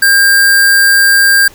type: tone with sample-and-hold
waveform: sine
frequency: 1604 Hz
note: G6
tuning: 39 cents sharp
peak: -4 dBFS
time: 0.02-1.48 s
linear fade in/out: 5 ms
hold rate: 6300 Hz
effects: pink hiss -39 dBFS RMS until 1.54 s